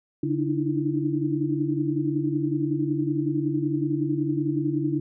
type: tone cluster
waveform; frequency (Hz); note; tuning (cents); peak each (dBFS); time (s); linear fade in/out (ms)
sine; 142.7 / 297.4 / 308.2 / 333.5; D3 / D4 / D#4 / E4; -49 / +22 / -16 / +20; -28; 0.23-5; 5
effects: none